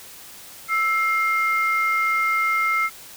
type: tone pair together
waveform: sine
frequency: 1318.5 / 2120 Hz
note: E6 / C7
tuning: 0 / +22 cents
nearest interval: minor sixth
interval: 822 cents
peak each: -20 dBFS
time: 0.68-2.9 s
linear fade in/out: 50 ms
effects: tanh soft clip ceiling -12 dBFS + white hiss -42 dBFS RMS until 3.16 s